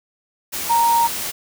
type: tone in noise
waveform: sine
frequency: 932.3 Hz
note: A#5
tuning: in tune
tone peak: -13 dBFS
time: 0.69-1.08 s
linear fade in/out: 20 ms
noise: white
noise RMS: -26 dBFS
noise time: 0.52-1.32 s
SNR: +10 dB
effects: none